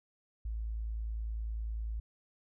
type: tone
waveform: sine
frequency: 55 Hz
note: A1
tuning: in tune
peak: -34 dBFS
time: 0.45-2 s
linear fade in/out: 5 ms
effects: none